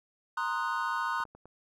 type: chord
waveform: triangle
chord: C half-diminished seventh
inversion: third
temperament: equal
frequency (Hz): 932.3 / 1046.5 / 1244.5 / 1480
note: Bb5 / C6 / Eb6 / Gb6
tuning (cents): 0 / 0 / 0 / 0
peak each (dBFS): -33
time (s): 0.37-1.24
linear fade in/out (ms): 5
type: clicks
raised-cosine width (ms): 1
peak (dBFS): -37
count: 4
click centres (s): 1.203 / 1.253 / 1.35 / 1.456
effects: none